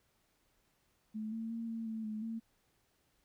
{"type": "tone with pitch steps", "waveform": "sine", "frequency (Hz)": [216.6, 225.2, 229.2, 226.7, 221.8, 215.1, 226.1], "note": ["A3", "A3", "A#3", "A#3", "A3", "A3", "A3"], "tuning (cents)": [-27, 40, -29, -48, 14, -39, 47], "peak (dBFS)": -37, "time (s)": [1.14, 2.4], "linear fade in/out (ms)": 20, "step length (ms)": 180, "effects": ["pink hiss -75 dBFS RMS until 3.24 s"]}